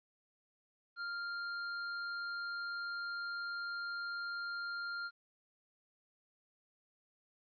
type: tone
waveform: square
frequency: 1396.9 Hz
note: F6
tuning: in tune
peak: -39 dBFS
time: 0.96-5.11 s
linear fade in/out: 50 ms
effects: resampled to 11025 Hz + 13-bit